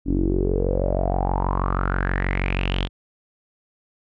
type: tone with low-pass filter sweep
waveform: sawtooth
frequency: 46.25 Hz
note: F#1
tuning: in tune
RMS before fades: -22 dBFS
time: 0.05-2.89 s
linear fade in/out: 50 ms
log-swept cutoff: 280 to 3400 Hz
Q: 7.2
effects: none